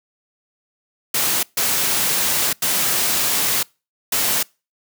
white noise bursts at uneven times, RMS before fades -19 dBFS, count 4, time 1.14-1.43 / 1.57-2.53 / 2.62-3.63 / 4.12-4.43 s, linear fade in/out 5 ms, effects noise-tail reverb RT60 0.3 s tail -26 dB re dry + high-pass 100 Hz 12 dB/octave

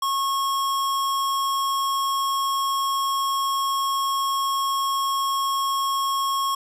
square tone, 1092 Hz, C#6, 26 cents flat, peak -22 dBFS, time 0.02-6.55 s, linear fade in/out 5 ms, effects resampled to 32000 Hz + 8-bit

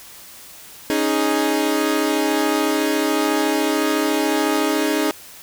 sawtooth chord, C# suspended second, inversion none, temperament equal, 277.2 / 311.1 / 415.3 Hz, C#4 / D#4 / G#4, 0 / 0 / 0 cents, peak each -19 / -16 / -19 dBFS, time 0.9-5.11 s, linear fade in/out 0 ms, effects white hiss -41 dBFS RMS until 5.42 s

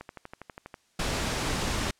click train, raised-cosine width 0.5 ms, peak -25 dBFS, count 10, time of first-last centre 0.01-0.742 s, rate 12.3 Hz
pink noise, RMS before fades -29 dBFS, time 0.99-1.91 s, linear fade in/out 5 ms
effects white hiss -67 dBFS RMS until 1.99 s + low-pass 8000 Hz 12 dB/octave

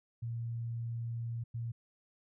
sine tone bursts at uneven times, 116.54 Hz, A#2, in tune, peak -35 dBFS, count 2, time 0.22-1.44 / 1.54-1.72 s, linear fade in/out 10 ms, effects none

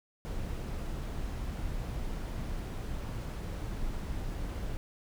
brown noise, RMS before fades -36 dBFS, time 0.25-4.77 s, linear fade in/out 0 ms, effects none

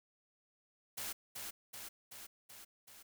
white noise with echo, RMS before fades -42 dBFS, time 0.97-1.13 s, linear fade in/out 10 ms, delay 380 ms, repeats 5, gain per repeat -3 dB, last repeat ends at 3.03 s, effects none

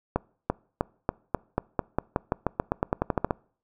accelerating click train, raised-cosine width 1 ms, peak -9 dBFS, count 20, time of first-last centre 0.16-3.308 s, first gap 340 ms, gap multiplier 0.91, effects noise-tail reverb RT60 0.5 s tail -25 dB re dry

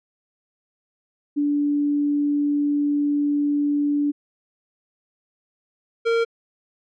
sine / square tone pair in turn, 290.4 / 461 Hz, D4 / A#4, -19 / -19 cents, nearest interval minor sixth, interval 800 cents, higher second, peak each -18 dBFS, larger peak neither, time 1.36-4.12 / 6.05-6.25 s, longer first, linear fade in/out 20 ms, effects low-pass 3000 Hz 12 dB/octave

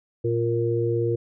harmonic tone, 116.54 Hz, A#2, in tune, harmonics 1 / 3 / 4, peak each -25 / -25 / -25 dBFS, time 0.24-1.16 s, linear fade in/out 10 ms, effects none

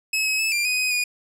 sawtooth tone with pitch steps, 2576 / 2556 / 2606 / 2382 / 2495 / 2509 / 2455 Hz, E7 / D#7 / E7 / D7 / D#7 / D#7 / D#7, -41 / +46 / -20 / +24 / +4 / +14 / -24 cents, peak -17 dBFS, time 0.13-1.04 s, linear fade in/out 5 ms, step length 130 ms, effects low-pass 12000 Hz 12 dB/octave

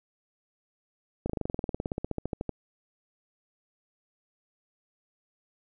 slowing click train, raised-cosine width 2 ms, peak -17 dBFS, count 23, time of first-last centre 1.26-2.493 s, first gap 36 ms, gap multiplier 1.04, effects none

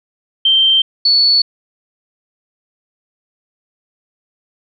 sine tone pair in turn, 3136 / 4435 Hz, G7 / C#8, 0 / 0 cents, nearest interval tritone, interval 600 cents, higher second, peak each -8 dBFS, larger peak neither, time 0.45-0.82 / 1.05-1.42 s, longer neither, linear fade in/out 5 ms, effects none

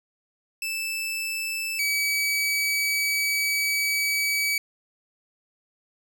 sawtooth tone pair in turn, 2637 / 2282 Hz, E7 / C#7, 0 / +50 cents, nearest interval minor third, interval 250 cents, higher first, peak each -24 / -19 dBFS, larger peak second, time 0.62-1.79 / 1.79-4.58 s, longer second, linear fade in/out 2 ms, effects none

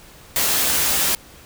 white noise with comb filter, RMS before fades -19 dBFS, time 0.36-1.15 s, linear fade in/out 0 ms, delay 14 ms, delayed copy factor +0.5, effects pink hiss -45 dBFS RMS until 1.45 s

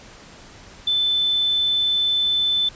sine tone, 3520 Hz, A7, in tune, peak -17 dBFS, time 0.87-2.69 s, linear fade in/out 5 ms, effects pink hiss -44 dBFS RMS until 2.75 s + resampled to 16000 Hz

